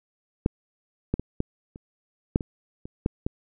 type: clicks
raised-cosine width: 3 ms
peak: -7 / -10 / -16 / -11 / -28 / -6 / -20 / -24 / -9 / -13 dBFS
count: 10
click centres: 0.461 / 1.14 / 1.196 / 1.404 / 1.759 / 2.359 / 2.408 / 2.855 / 3.061 / 3.265 s
effects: none